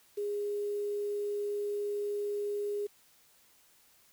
sine tone with quantisation, 411.4 Hz, G#4, 16 cents flat, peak -31 dBFS, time 0.17-2.87 s, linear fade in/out 10 ms, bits 9, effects white hiss -64 dBFS RMS until 4.12 s

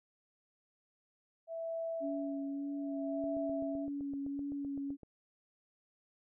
sine tone with tremolo, 659.3 Hz, E5, in tune, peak -35 dBFS, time 1.47-3.89 s, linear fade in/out 50 ms, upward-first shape sine, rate 0.65 Hz, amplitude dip 90%
sine tone with vibrato, 281 Hz, C#4, 24 cents sharp, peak -36 dBFS, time 2-4.97 s, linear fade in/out 50 ms, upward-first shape sine, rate 1.7 Hz, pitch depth 17 cents each way
click train, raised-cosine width 2 ms, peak -37 dBFS, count 15, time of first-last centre 3.24-5.033 s, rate 7.81 Hz
effects none

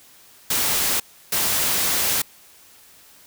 white noise bursts at uneven times, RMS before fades -21 dBFS, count 2, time 0.5-1 / 1.32-2.22 s, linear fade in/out 5 ms, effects white hiss -50 dBFS RMS until 3.26 s

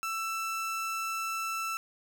30% pulse tone, 1328 Hz, E6, 12 cents sharp, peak -29 dBFS, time 0.03-1.77 s, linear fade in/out 0 ms, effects none

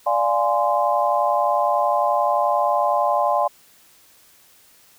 sine chord, D half-diminished seventh, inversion none, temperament equal with one note detuned, 587.3 / 698.5 / 830.6 / 1038.1 Hz, D5 / F5 / Ab5 / C6, 0 / 0 / 0 / -14 cents, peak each -22 dBFS, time 0.06-3.48 s, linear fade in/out 10 ms, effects white hiss -53 dBFS RMS until 4.98 s

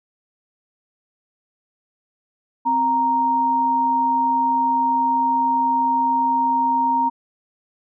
sine tone pair together, 261.6 / 932.3 Hz, C4 / A#5, 0 / 0 cents, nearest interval octave + minor seventh, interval 2200 cents, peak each -26 / -16 dBFS, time 2.65-7.1 s, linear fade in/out 20 ms, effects none

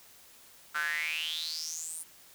square tone with high-pass filter sweep, 80.1 Hz, E2, 49 cents flat, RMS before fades -35 dBFS, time 0.74-2.04 s, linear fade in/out 20 ms, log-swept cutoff 1400 to 9900 Hz, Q 9.1, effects white hiss -56 dBFS RMS until 2.34 s

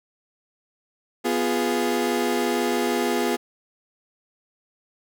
30% pulse chord, F diminished, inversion second, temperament equal, 246.9 / 349.2 / 415.3 Hz, Cb4 / F4 / Ab4, 0 / 0 / 0 cents, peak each -23 dBFS, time 1.24-3.37 s, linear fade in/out 20 ms, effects none

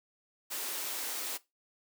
white high-pass noise, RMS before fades -37 dBFS, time 0.5-1.38 s, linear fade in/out 20 ms, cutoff 250 Hz, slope 96 dB/octave, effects noise-tail reverb RT60 0.2 s tail -18 dB re dry

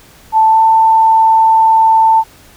sine tone with pitch glide, 881 to 890.7 Hz, A5 to A5, +2 to +21 cents, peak -5 dBFS, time 0.32-2.24 s, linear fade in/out 50 ms, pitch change +19 cents, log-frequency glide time 0.47-0.61 s, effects pink hiss -42 dBFS RMS until 2.56 s

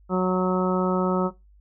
harmonic tone, 184.2 Hz, F#3, 7 cents flat, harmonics 1 / 2 / 3 / 4 / 5 / 6 / 7, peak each -22 / -25 / -28 / -34 / -32 / -36 / -30 dBFS, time 0.09-1.31 s, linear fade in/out 50 ms, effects noise-tail reverb RT60 0.2 s tail -18 dB re dry + added 50 Hz sine -51 dBFS peak until 1.6 s

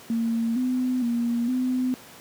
sine tone with pitch steps, 229.4 / 253.3 / 236.2 / 254.2 Hz, A#3 / B3 / A#3 / C4, -28 / +44 / +23 / -50 cents, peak -21 dBFS, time 0.1-1.94 s, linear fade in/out 0 ms, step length 460 ms, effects pink hiss -46 dBFS RMS until 2.2 s + high-pass 150 Hz 12 dB/octave

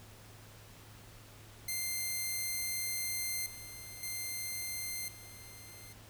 5% pulse tone with level steps, 2093 Hz, C7, in tune, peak -24 / -36 / -27 / -41 dBFS, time 1.68-5.93 s, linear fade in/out 5 ms, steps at 3.46 / 4.03 / 5.08 s, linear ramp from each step 2 ms, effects added 106 Hz sine -56 dBFS peak until 6.09 s + pink hiss -56 dBFS RMS until 6.09 s

